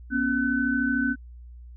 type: tone cluster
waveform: sine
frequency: 241.5 / 274.9 / 1511 Hz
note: B3 / C#4 / F#6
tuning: -39 / -14 / +36 cents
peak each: -26 dBFS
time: 0.1-1.16 s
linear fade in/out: 50 ms
effects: added 60 Hz sine -41 dBFS peak until 1.76 s